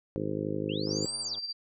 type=harmonic tone; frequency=51.91 Hz; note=G#1; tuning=in tune; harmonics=2 / 3 / 4 / 5 / 6 / 7 / 8 / 9 / 10; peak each=-41 / -37 / -39 / -41 / -35 / -40 / -37 / -41 / -39 dBFS; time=0.16-1.06 s; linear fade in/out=0 ms
type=linear two-way sweep; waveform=sine; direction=up then down; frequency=2576 to 9397 to 3134 Hz; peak=-37 dBFS; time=0.69-1.36 s; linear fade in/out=5 ms; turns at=1.19 s
type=click train; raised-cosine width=1 ms; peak=-37 dBFS; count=59; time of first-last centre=0.87-1.383 s; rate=113 Hz
type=tone with tremolo; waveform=sine; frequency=4699 Hz; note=D8; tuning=in tune; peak=-31 dBFS; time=0.9-1.53 s; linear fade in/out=10 ms; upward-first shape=sine; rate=17 Hz; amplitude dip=60%
effects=none